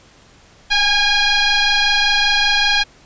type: tone with frequency modulation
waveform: sine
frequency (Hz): 830.6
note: G#5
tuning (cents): 0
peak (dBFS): -12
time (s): 0.7-2.84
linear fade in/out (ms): 20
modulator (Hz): 818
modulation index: 4.7
effects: pink hiss -48 dBFS RMS until 3.05 s + resampled to 16000 Hz